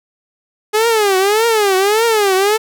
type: tone with vibrato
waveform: sawtooth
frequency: 417.5 Hz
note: G#4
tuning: 9 cents sharp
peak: -7 dBFS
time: 0.73-2.58 s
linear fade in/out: 20 ms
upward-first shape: triangle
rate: 1.7 Hz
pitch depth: 210 cents each way
effects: none